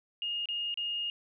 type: tone with dropouts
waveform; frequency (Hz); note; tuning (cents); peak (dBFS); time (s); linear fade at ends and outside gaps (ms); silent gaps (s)
sine; 2846; F7; +32; -31; 0.22-1.1; 1; 0.457-0.487 / 0.742-0.774
effects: none